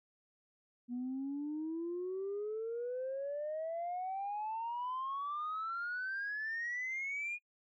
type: exponential sweep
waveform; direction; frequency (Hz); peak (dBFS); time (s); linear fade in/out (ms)
sine; up; 240 to 2460; -35; 0.88-7.39; 50
effects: noise-tail reverb RT60 0.1 s tail -26 dB re dry + tanh soft clip ceiling -33 dBFS